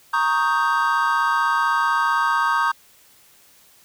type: chord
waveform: triangle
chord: Eb dominant seventh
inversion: second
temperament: equal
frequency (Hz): 932.3 / 1108.7 / 1244.5 / 1568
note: Bb5 / Db6 / Eb6 / G6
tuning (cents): 0 / 0 / 0 / 0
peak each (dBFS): -21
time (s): 0.13-2.72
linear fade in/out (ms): 10
effects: white hiss -53 dBFS RMS until 3.84 s